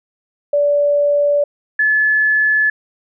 sine tone pair in turn, 579 / 1722.6 Hz, D5 / A6, -25 / -37 cents, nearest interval octave + perfect fifth, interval 1888 cents, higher second, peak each -11 dBFS, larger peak neither, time 0.53-1.44 / 1.79-2.7 s, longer neither, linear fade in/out 5 ms, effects none

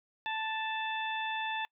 harmonic tone, 880 Hz, A5, in tune, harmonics 1 / 2 / 3 / 4, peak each -35 / -38 / -40 / -41 dBFS, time 0.26-1.65 s, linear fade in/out 0 ms, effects noise-tail reverb RT60 0.1 s tail -26 dB re dry

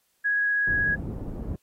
sine tone with vibrato, 1661.2 Hz, G#6, in tune, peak -21 dBFS, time 0.24-0.96 s, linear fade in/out 20 ms, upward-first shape triangle, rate 16 Hz, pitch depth 8 cents each way
pink low-pass noise, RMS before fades -33 dBFS, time 0.67-1.56 s, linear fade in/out 5 ms, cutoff 320 Hz, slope 12 dB/octave
effects white hiss -70 dBFS RMS until 1.62 s + AAC 48 kbps

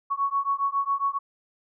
sine beating tone pair, 1108.7 / 1116 Hz, C#6 / C#6, 0 / +11 cents, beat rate 7.3 Hz, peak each -26 dBFS, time 0.1-1.19 s, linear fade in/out 20 ms, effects none

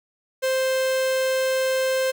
45% pulse tone, 523.3 Hz, C5, in tune, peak -20 dBFS, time 0.42-2.12 s, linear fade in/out 20 ms, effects 10-bit

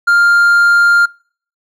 triangle tone, 1400 Hz, F6, 4 cents sharp, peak -5 dBFS, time 0.07-1.06 s, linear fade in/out 10 ms, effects noise-tail reverb RT60 0.5 s tail -26 dB re dry

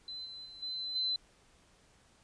sine tone with level steps, 4048 Hz, B7, 42 cents sharp, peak -40 / -44 / -48 / -36 / -30 dBFS, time 0.08-1.16 s, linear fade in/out 2 ms, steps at 0.25 / 0.45 / 0.62 / 0.95 s, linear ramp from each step 10 ms, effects pink hiss -65 dBFS RMS until 2.23 s + resampled to 22050 Hz

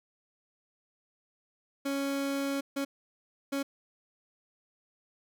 30% pulse tone bursts at uneven times, 277.2 Hz, C#4, in tune, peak -27 dBFS, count 3, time 1.85-2.61 / 2.76-2.85 / 3.52-3.63 s, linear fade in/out 10 ms, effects none

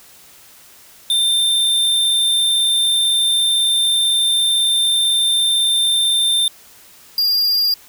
square tone pair in turn, 3589 / 4805 Hz, A7 / D8, +34 / +39 cents, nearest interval perfect fourth, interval 505 cents, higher second, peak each -14 dBFS, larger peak neither, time 1.1-6.48 / 7.18-7.74 s, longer first, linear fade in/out 2 ms, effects white hiss -45 dBFS RMS until 7.88 s

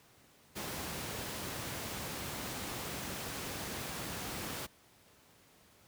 pink noise, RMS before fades -40 dBFS, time 0.55-4.67 s, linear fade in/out 20 ms, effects pink hiss -63 dBFS RMS until 5.87 s + high-pass 80 Hz 12 dB/octave

